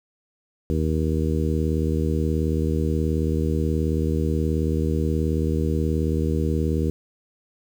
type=harmonic tone; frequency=78.6 Hz; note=D#2; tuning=18 cents sharp; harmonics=1 / 2 / 3 / 4 / 5 / 6; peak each=-23 / -26 / -28 / -29 / -30 / -31 dBFS; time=0.7-6.9 s; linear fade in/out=0 ms; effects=8-bit